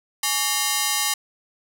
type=ring-modulated tone; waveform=5% pulse; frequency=987.8 Hz; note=B5; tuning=in tune; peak=-5 dBFS; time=0.23-1.14 s; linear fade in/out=5 ms; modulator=149 Hz; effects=none